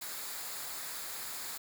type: noise with comb filter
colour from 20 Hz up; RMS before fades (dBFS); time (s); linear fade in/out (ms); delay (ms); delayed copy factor
white; -41; 0.01-1.58; 10; 0.34; -0.5
effects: none